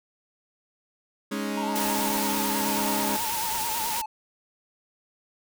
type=chord; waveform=sawtooth; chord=Ab suspended fourth; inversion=none; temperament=equal; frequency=207.7 / 277.2 / 311.1 Hz; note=Ab3 / Db4 / Eb4; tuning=0 / 0 / 0 cents; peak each=-26 / -28 / -32 dBFS; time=1.31-3.17 s; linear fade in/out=10 ms
type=tone with vibrato; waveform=triangle; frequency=904 Hz; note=A5; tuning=47 cents sharp; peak=-28 dBFS; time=1.57-4.06 s; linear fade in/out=5 ms; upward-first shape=sine; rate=9.2 Hz; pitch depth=87 cents each way
type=noise; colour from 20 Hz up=white; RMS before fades=-30 dBFS; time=1.75-4.02 s; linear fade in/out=10 ms
effects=none